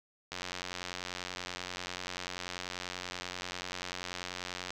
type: click train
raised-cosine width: 0.2 ms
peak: -20 dBFS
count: 397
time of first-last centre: 0.32-4.705 s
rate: 90.3 Hz
effects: none